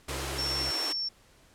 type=tone with vibrato; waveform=30% pulse; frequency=67.5 Hz; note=C#2; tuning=45 cents flat; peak=-34 dBFS; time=0.08-0.71 s; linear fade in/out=10 ms; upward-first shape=triangle; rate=8.8 Hz; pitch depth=47 cents each way
type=high-pass noise; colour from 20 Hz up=pink; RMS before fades=-36 dBFS; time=0.08-0.93 s; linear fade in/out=10 ms; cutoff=270 Hz; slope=96 dB/octave
type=tone; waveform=sine; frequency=5440 Hz; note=F8; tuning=46 cents flat; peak=-29 dBFS; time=0.38-1.09 s; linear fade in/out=10 ms
effects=pink hiss -60 dBFS RMS until 1.54 s + low-pass 11000 Hz 12 dB/octave